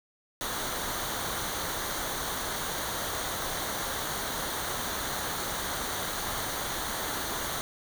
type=noise with comb filter; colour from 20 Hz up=pink; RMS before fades=-33 dBFS; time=0.41-7.61 s; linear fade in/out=0 ms; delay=0.39 ms; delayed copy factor=-0.6; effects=none